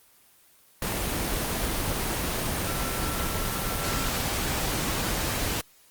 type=tone in noise; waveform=sine; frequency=1346 Hz; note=E6; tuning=36 cents sharp; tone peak=-36 dBFS; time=2.67-4.09 s; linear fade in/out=2 ms; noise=pink; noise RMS=-28 dBFS; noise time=0.82-5.61 s; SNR=-11 dB; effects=white hiss -58 dBFS RMS until 5.9 s + Opus 24 kbps